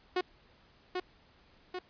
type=tone with echo; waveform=sawtooth; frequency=364.4 Hz; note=F#4; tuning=26 cents flat; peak=-24 dBFS; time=0.16-0.21 s; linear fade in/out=5 ms; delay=790 ms; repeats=2; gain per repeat=-4 dB; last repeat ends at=1.79 s; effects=pink hiss -63 dBFS RMS until 1.89 s + resampled to 11025 Hz